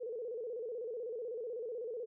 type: tone with vibrato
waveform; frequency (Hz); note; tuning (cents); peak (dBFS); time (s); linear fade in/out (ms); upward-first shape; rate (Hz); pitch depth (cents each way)
sine; 467.6; A#4; +5; -38; 0-2.06; 20; square; 16; 100
effects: none